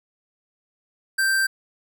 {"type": "tone", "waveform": "square", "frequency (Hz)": 1568, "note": "G6", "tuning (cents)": 0, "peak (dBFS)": -19, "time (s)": [1.18, 1.47], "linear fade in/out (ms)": 10, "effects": []}